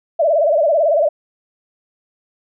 sine tone with vibrato, 622.3 Hz, D#5, in tune, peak -11 dBFS, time 0.19-1.09 s, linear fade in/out 10 ms, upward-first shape sine, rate 18 Hz, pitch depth 150 cents each way, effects none

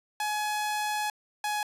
sawtooth tone pair in turn, 844 / 839.5 Hz, G#5 / G#5, +28 / +18 cents, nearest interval unison, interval 10 cents, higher first, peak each -24 dBFS, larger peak neither, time 0.2-1.1 / 1.44-1.63 s, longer first, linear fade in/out 2 ms, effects resampled to 32000 Hz

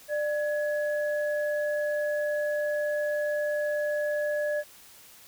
sine tone pair together, 595 / 1684 Hz, D5 / G#6, +22 / +24 cents, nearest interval octave + tritone, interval 1802 cents, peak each -26 / -34 dBFS, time 0.08-4.64 s, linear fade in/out 50 ms, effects white hiss -52 dBFS RMS until 5.27 s

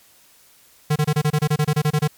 square tone bursts, 150.7 Hz, D3, 45 cents sharp, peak -16 dBFS, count 14, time 0.9-2.078 s, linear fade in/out 10 ms, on 60 ms, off 26 ms, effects white hiss -53 dBFS RMS until 2.17 s + MP3 96 kbps

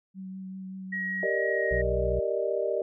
sine tone with vibrato, 189.2 Hz, F#3, 39 cents sharp, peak -36 dBFS, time 0.14-1.27 s, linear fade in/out 50 ms, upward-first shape triangle, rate 5.2 Hz, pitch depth 16 cents each way
sine tone with pitch glide, 1899 to 1880.4 Hz, A#6 to A#6, +32 to +15 cents, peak -29 dBFS, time 0.92-1.82 s, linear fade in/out 10 ms, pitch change -17 cents, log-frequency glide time 1.49-1.66 s
sine chord, Eb major seventh, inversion first, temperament equal, 392 / 466.2 / 587.3 / 622.3 Hz, G4 / Bb4 / D5 / Eb5, 0 / 0 / 0 / 0 cents, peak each -31 dBFS, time 1.23-2.82 s, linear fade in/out 2 ms
harmonic tone, 60.9 Hz, B1, 24 cents flat, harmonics 1 / 2 / 3, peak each -29 / -35 / -39 dBFS, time 1.71-2.2 s, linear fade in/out 5 ms
effects none

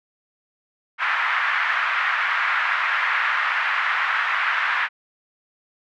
white band-pass noise, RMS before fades -22 dBFS, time 0.98-4.89 s, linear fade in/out 50 ms, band 1100 to 2000 Hz, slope 24 dB/octave, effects none

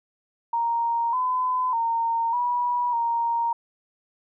sine tone with pitch steps, 932 / 1012 / 920 / 972 / 932 Hz, A#5 / B5 / A#5 / B5 / A#5, -1 / +42 / -23 / -28 / -1 cents, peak -21 dBFS, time 0.53-3.53 s, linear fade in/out 5 ms, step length 600 ms, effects none

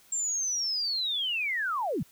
sine linear sweep, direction down, 7459 to 110 Hz, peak -27 dBFS, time 0.12-2.03 s, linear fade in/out 5 ms, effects white hiss -59 dBFS RMS until 2.11 s

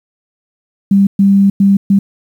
sine tone bursts at uneven times, 197.5 Hz, G3, 13 cents sharp, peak -5 dBFS, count 4, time 0.91-1.07 / 1.19-1.5 / 1.6-1.77 / 1.9-1.99 s, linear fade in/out 5 ms, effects 7-bit

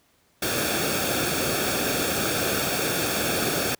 pink noise with comb filter, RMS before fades -25 dBFS, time 0.42-3.75 s, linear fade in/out 5 ms, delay 1 ms, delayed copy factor -0.65, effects pink hiss -63 dBFS RMS until 3.79 s + high-pass 80 Hz 12 dB/octave

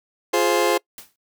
30% pulse chord, F minor, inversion none, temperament just, 349.2 / 419.1 / 523.8 Hz, F4 / Ab4 / C5, 0 / +16 / +2 cents, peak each -19 dBFS, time 0.33-0.78 s, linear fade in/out 10 ms
white noise with exponential decay, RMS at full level -35 dBFS, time 0.98-1.16 s, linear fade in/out 1 ms, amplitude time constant 37 ms
effects noise-tail reverb RT60 0.1 s tail -24 dB re dry

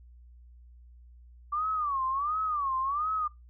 sine tone with vibrato, 1159 Hz, D6, 23 cents flat, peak -27 dBFS, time 1.52-3.28 s, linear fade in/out 10 ms, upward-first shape sine, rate 1.4 Hz, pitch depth 180 cents each way, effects noise-tail reverb RT60 0.2 s tail -22 dB re dry + added 60 Hz sine -50 dBFS peak until 3.49 s

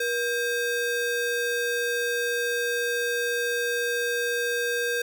square ring-modulated tone, 1037 Hz, C6, 16 cents flat, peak -22 dBFS, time 0-5.02 s, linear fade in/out 5 ms, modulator 559 Hz, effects none

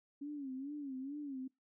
sine tone with vibrato, 277.2 Hz, C#4, in tune, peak -40 dBFS, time 0.21-1.48 s, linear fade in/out 10 ms, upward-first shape sine, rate 2.3 Hz, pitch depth 120 cents each way, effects noise-tail reverb RT60 0.2 s tail -23 dB re dry

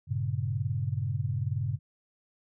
sine chord, G diminished, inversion none, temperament equal, 98 / 116.54 / 138.59 Hz, G2 / Bb2 / Db3, 0 / 0 / 0 cents, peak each -32 dBFS, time 0.07-1.79 s, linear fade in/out 50 ms, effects none

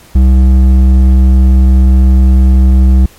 sine tone with hard clipping, 64.7 Hz, C2, 19 cents flat, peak -4 dBFS, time 0.15-3.06 s, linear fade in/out 5 ms, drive 8 dB, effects pink hiss -40 dBFS RMS until 3.18 s + MP3 64 kbps

